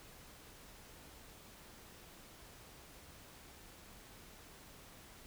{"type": "silence", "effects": ["pink hiss -57 dBFS RMS until 5.26 s"]}